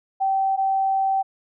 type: tone pair in turn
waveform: sine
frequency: 774 / 774 Hz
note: G5 / G5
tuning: -22 / -22 cents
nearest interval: unison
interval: 0 cents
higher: neither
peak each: -18 dBFS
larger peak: neither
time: 0.2-0.57 / 0.57-1.23 s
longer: second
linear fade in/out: 20 ms
effects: none